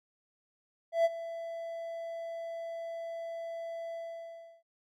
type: tone with ADSR envelope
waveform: triangle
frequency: 667 Hz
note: E5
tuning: 20 cents sharp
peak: -19 dBFS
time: 0.92-4.63 s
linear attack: 130 ms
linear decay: 32 ms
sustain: -16 dB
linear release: 690 ms
effects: none